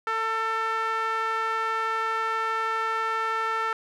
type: tone with band-pass filter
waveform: sawtooth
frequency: 446.9 Hz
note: A4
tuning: 27 cents sharp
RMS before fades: -27 dBFS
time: 0.07-3.73 s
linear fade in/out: 2 ms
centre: 1400 Hz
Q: 2.8
effects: none